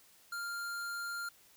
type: tone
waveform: square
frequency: 1396.9 Hz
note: F6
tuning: in tune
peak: -38 dBFS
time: 0.32-1.29 s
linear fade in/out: 5 ms
effects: white hiss -63 dBFS RMS until 1.56 s